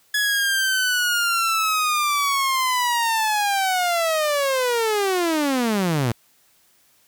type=linear sweep; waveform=sawtooth; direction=down; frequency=1694 to 110 Hz; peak=-15 dBFS; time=0.14-6.12 s; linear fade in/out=5 ms; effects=white hiss -59 dBFS RMS until 7.07 s